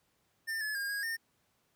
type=tone with pitch steps; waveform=square; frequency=1797 / 1715 / 1618 / 1643 / 1820 Hz; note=A6 / A6 / G#6 / G#6 / A#6; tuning=+36 / -45 / -46 / -19 / -42 cents; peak=-34 dBFS; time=0.47-1.17 s; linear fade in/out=20 ms; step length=140 ms; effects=pink hiss -74 dBFS RMS until 1.75 s + high-pass 80 Hz 12 dB/octave